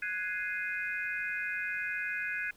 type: chord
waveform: sine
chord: Ab dominant seventh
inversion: third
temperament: equal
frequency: 1480 / 1661.2 / 2093 / 2489 Hz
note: Gb6 / Ab6 / C7 / Eb7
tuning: 0 / 0 / 0 / 0 cents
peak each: -38 / -36 / -40 / -38 dBFS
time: 0.02-2.51 s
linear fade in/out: 5 ms
effects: pink hiss -62 dBFS RMS until 2.56 s